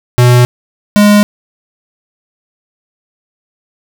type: tone pair in turn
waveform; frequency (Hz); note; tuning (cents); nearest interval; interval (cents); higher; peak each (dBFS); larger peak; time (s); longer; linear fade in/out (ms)
square; 123 / 206.9; B2 / G#3; -7 / -6; major sixth; 901; second; -4; neither; 0.18-0.45 / 0.96-1.23; neither; 0
effects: none